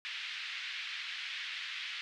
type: band-pass noise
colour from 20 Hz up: pink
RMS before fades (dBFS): -41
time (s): 0.05-2.01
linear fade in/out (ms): 0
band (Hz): 1900 to 3800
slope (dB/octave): 24
effects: none